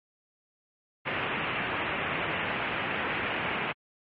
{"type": "low-pass noise", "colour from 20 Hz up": "white", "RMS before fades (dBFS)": -31, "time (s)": [1.05, 3.73], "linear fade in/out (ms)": 20, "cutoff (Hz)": 2800, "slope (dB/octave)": 48, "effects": ["high-pass 80 Hz 12 dB/octave", "MP3 32 kbps"]}